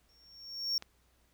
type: tone with exponential growth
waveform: triangle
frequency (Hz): 5510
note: F8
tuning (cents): -24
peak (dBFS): -26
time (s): 0.09-0.78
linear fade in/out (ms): 1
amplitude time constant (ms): 150
type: click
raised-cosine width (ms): 0.2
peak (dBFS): -26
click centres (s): 0.824
effects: added 60 Hz sine -70 dBFS peak until 1.33 s + pink hiss -71 dBFS RMS until 1.33 s